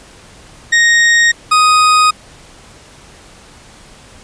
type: tone pair in turn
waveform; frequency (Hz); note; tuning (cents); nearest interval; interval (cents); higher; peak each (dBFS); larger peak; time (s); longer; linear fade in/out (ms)
40% pulse; 1864.7 / 1247.6; A#6 / D#6; 0 / +4; perfect fifth; 696; first; -6; neither; 0.72-1.32 / 1.51-2.11; neither; 10
effects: pink hiss -40 dBFS RMS until 4.23 s + resampled to 22050 Hz